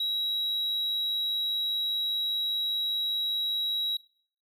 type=tone; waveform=triangle; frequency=3865 Hz; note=B7; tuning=38 cents flat; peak=-24 dBFS; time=0-3.97 s; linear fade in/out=5 ms; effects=noise-tail reverb RT60 0.5 s tail -20 dB re dry + tanh soft clip ceiling -21 dBFS